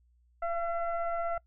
sine tone with frequency modulation, 681 Hz, F5, 44 cents flat, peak -29 dBFS, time 0.42-1.38 s, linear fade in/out 5 ms, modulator 673 Hz, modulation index 1, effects noise-tail reverb RT60 0.1 s tail -23 dB re dry + added 60 Hz sine -63 dBFS peak until 1.46 s

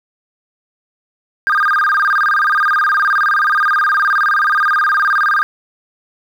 sine tone with vibrato, 1396.9 Hz, F6, in tune, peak -9 dBFS, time 1.47-5.43 s, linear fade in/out 0 ms, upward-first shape square, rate 19 Hz, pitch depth 230 cents each way, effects tanh soft clip ceiling -8 dBFS + 7-bit

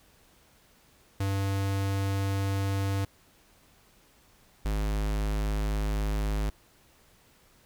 square tone pair in turn, 98 / 51.91 Hz, G2 / G#1, 0 / 0 cents, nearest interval major seventh, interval 1100 cents, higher first, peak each -27 dBFS, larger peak neither, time 1.2-3.05 / 4.65-6.5 s, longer neither, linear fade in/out 5 ms, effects pink hiss -61 dBFS RMS until 7.65 s

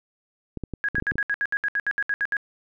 clicks, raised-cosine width 3 ms, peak -18 dBFS, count 8, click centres 0.573 / 0.637 / 0.737 / 0.947 / 0.983 / 1.024 / 1.119 / 1.156 s
sine tone bursts, 1653 Hz, G#6, 9 cents flat, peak -21 dBFS, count 14, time 0.84-2.368 s, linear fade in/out 0 ms, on 46 ms, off 68 ms
effects none

